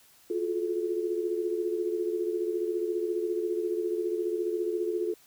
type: tone cluster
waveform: sine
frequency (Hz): 350.5 / 365.1 / 431.1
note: F4 / F#4 / A4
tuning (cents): +6 / -23 / -35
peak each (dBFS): -30 / -35 / -31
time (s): 0.3-5.14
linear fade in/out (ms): 5
effects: white hiss -59 dBFS RMS until 5.26 s